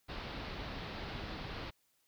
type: low-pass noise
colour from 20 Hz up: pink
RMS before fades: -43 dBFS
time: 0.08-1.71 s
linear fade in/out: 20 ms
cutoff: 4700 Hz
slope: 48 dB/octave
effects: white hiss -75 dBFS RMS until 2.07 s